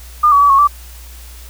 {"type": "tone with pitch steps", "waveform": "sine", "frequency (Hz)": [1209, 1134, 1146, 1096, 1163], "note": ["D6", "C#6", "D6", "C#6", "D6"], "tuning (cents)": [50, 39, -43, -20, -17], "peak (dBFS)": -6, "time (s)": [0.23, 0.675], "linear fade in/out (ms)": 10, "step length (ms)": 89, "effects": ["added 60 Hz sine -33 dBFS peak until 1.49 s", "white hiss -40 dBFS RMS until 1.49 s"]}